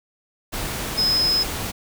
sine tone in noise, 5100 Hz, D#8, 42 cents sharp, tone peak -17 dBFS, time 0.97-1.44 s, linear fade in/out 20 ms, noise pink, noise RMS -28 dBFS, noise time 0.52-1.72 s, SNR +8 dB, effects none

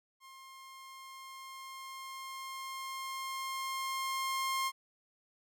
sawtooth tone with level ramp, 1064 Hz, C6, 29 cents sharp, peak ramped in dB -48 to -27 dBFS, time 0.2-4.72 s, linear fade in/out 50 ms, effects none

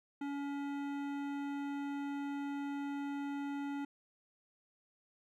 sine tone with hard clipping, 282.7 Hz, C#4, 34 cents sharp, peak -39 dBFS, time 0.21-3.85 s, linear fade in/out 5 ms, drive 15 dB, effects none

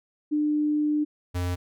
sine / square tone pair in turn, 299.5 / 89.04 Hz, D4 / F2, +34 / +34 cents, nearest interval octave + major sixth, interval 2100 cents, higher first, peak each -21 / -26 dBFS, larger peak first, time 0.31-1.05 / 1.34-1.56 s, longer first, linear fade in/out 20 ms, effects none

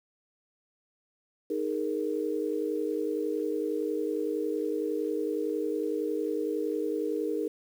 sine chord, D# suspended fourth, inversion none, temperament equal, 311.1 / 415.3 / 466.2 Hz, D#4 / G#4 / A#4, 0 / 0 / 0 cents, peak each -32 dBFS, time 1.5-7.48 s, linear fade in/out 5 ms, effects 9-bit

